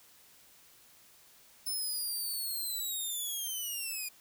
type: linear sweep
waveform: 5% pulse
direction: down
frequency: 5274 to 2429 Hz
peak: -27 dBFS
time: 1.66-4.09 s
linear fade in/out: 10 ms
effects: white hiss -60 dBFS RMS until 4.2 s